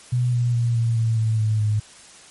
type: tone with pitch steps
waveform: sine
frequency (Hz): 123.4 / 120.79 / 118.24 / 115.74 / 113.29 / 110.89 / 108.55 / 106.25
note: B2 / B2 / A#2 / A#2 / A#2 / A2 / A2 / G#2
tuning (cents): -1 / -38 / +25 / -12 / -49 / +14 / -23 / +40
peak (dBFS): -17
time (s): 0.12-1.8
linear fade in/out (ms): 10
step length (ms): 210
effects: white hiss -46 dBFS RMS until 2.3 s + MP3 48 kbps